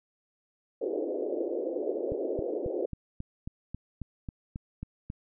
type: band-pass noise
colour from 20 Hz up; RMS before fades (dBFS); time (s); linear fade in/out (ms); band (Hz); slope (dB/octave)
pink; -32; 0.81-2.86; 10; 320 to 570; 48
type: click train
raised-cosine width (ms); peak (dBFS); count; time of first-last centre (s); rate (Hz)
5; -24; 12; 2.12-5.101; 3.69
effects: none